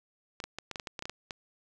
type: clicks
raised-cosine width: 0.2 ms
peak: -20 dBFS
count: 12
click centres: 0.402 / 0.44 / 0.586 / 0.713 / 0.758 / 0.798 / 0.872 / 0.992 / 1.024 / 1.055 / 1.096 / 1.308 s
effects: none